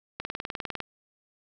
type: click train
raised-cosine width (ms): 0.3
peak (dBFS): -17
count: 13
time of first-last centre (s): 0.2-0.803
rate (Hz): 19.9
effects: none